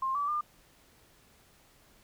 sine tone with pitch steps, 1060 / 1152 / 1202 Hz, C6 / D6 / D6, +22 / -34 / +40 cents, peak -28 dBFS, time 0.02-0.41 s, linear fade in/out 5 ms, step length 130 ms, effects pink hiss -62 dBFS RMS until 2.03 s

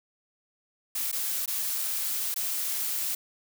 blue noise with dropouts, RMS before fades -30 dBFS, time 0.95-3.15 s, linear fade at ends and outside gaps 5 ms, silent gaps 1.116-1.126 / 1.459-1.477 / 2.343-2.36 s, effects none

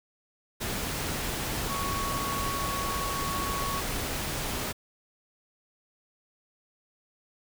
sine tone in noise, 1113 Hz, C#6, 7 cents sharp, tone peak -32 dBFS, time 1.69-3.81 s, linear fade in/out 20 ms, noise pink, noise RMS -32 dBFS, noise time 0.6-4.73 s, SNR -3 dB, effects none

